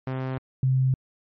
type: tone pair in turn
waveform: sawtooth / sine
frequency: 130.81 / 130.81 Hz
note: C3 / C3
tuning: 0 / 0 cents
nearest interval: unison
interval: 0 cents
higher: neither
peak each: -23 / -18 dBFS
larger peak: second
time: 0.07-0.38 / 0.63-0.94 s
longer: neither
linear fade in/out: 2 ms
effects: low-pass 2000 Hz 12 dB/octave + MP3 32 kbps